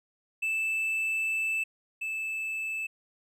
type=tone pair in turn; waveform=triangle; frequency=2637 / 2627 Hz; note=E7 / E7; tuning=0 / -7 cents; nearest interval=unison; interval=7 cents; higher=first; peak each=-25 / -29 dBFS; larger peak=first; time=0.42-1.64 / 2.01-2.87 s; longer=first; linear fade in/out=10 ms; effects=none